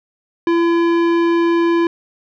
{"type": "tone with tanh clipping", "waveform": "sine", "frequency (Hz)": 338.2, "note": "E4", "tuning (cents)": 44, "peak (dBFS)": -14, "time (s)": [0.47, 1.87], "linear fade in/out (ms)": 2, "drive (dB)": 16, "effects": []}